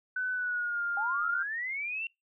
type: tone with pitch glide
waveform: sine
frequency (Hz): 1505 to 1404.2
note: F#6 to F6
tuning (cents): +29 to +9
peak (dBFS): -29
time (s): 0.16-1.43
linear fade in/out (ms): 5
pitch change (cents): -120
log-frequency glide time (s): 0.32-0.83
type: linear sweep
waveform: sine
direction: up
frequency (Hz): 784 to 2754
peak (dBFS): -32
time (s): 0.97-2.07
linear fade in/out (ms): 2
effects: noise-tail reverb RT60 0.2 s tail -24 dB re dry